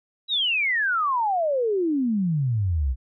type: exponential sweep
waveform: sine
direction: down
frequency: 3951 to 59.6 Hz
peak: -20 dBFS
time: 0.28-2.96 s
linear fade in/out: 50 ms
effects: none